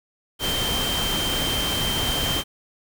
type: tone in noise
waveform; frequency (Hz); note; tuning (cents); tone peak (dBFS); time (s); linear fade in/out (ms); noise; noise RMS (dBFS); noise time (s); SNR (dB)
sine; 3136; G7; 0; -25; 0.39-2.44; 50; pink; -26; 0.39-2.44; -2
effects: none